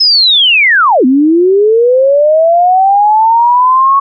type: linear two-way sweep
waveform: sine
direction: down then up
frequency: 5230 to 246.9 to 1112 Hz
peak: -4 dBFS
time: 0-4 s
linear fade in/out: 10 ms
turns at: 1.05 s
effects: none